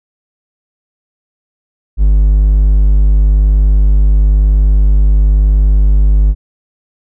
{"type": "tone", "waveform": "triangle", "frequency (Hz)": 50.5, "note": "G#1", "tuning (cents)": -48, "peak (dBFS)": -3, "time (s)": [1.97, 6.35], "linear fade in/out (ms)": 50, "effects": []}